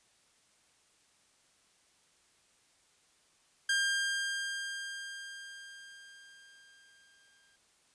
sawtooth tone with exponential decay, 1600 Hz, G6, 35 cents sharp, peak -23 dBFS, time 3.69-7.56 s, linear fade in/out 5 ms, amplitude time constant 840 ms, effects white hiss -68 dBFS RMS until 7.94 s + resampled to 22050 Hz

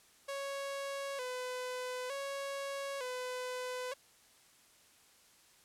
sawtooth tone with vibrato, 528 Hz, C5, 16 cents sharp, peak -34 dBFS, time 0.28-3.94 s, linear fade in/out 10 ms, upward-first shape square, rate 0.55 Hz, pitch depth 84 cents each way, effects white hiss -64 dBFS RMS until 5.64 s + low-pass 11000 Hz 12 dB/octave

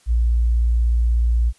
sine tone, 58.27 Hz, A#1, in tune, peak -14 dBFS, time 0.06-1.53 s, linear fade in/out 50 ms, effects white hiss -56 dBFS RMS until 1.58 s + resampled to 24000 Hz

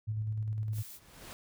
sine tone with tremolo, 108 Hz, A2, 32 cents flat, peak -30 dBFS, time 0.07-0.83 s, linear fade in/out 20 ms, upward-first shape square, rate 9.8 Hz, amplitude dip 30%
pink noise with exponential growth, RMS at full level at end -45 dBFS, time 0.54-1.33 s, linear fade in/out 0 ms, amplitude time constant 170 ms
blue noise, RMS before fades -48 dBFS, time 0.72-1 s, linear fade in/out 50 ms
effects none

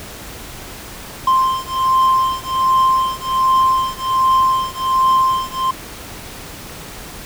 triangle beating tone pair, 1046.5 / 1047.8 Hz, C6 / C6, 0 / +2 cents, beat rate 1.3 Hz, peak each -14 dBFS, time 1.27-5.71 s, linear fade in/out 5 ms, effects pink hiss -33 dBFS RMS until 7.25 s

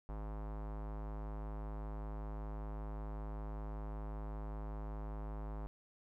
square tone with low-pass filter, 52.6 Hz, G#1, 23 cents sharp, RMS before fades -43 dBFS, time 0.09-5.67 s, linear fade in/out 0 ms, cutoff 1000 Hz, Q 1.8, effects 13-bit

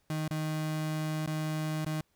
35% pulse tone with dropouts, 155.56 Hz, D#3, in tune, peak -29 dBFS, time 0.1-2.01 s, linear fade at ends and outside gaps 2 ms, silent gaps 0.28-0.308 / 1.262-1.274 / 1.849-1.863 s, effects pink hiss -73 dBFS RMS until 2.15 s

